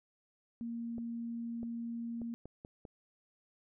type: tone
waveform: sine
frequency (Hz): 233.1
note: A#3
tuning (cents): 0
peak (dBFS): -37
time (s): 0.61-2.34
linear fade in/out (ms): 0
type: clicks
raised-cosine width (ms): 2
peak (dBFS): -34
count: 6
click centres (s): 0.982 / 1.631 / 2.217 / 2.456 / 2.649 / 2.852
effects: none